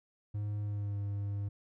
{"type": "tone with pitch glide", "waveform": "triangle", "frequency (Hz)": [103.83, 101.05], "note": ["G#2", "G#2"], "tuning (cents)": [0, -47], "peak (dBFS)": -31, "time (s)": [0.34, 1.49], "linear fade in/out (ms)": 10, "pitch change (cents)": -47, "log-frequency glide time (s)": [0.61, 0.97], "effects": []}